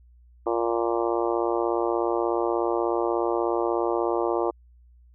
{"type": "harmonic tone", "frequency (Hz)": 116.6, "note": "A#2", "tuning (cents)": 1, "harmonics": [3, 4, 5, 6, 7, 8, 9, 10], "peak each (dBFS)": [-26, -28, -30, -32, -33, -34, -35, -36], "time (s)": [0.46, 4.51], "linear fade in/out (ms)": 10, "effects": ["added 60 Hz sine -51 dBFS peak until 5.14 s"]}